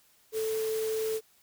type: tone in noise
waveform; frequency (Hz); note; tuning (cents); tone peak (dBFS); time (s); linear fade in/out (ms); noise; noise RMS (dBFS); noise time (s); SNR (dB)
sine; 440; A4; 0; -28; 0.32-1.21; 50; white; -41; 0.32-1.21; +10
effects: white hiss -64 dBFS RMS until 1.42 s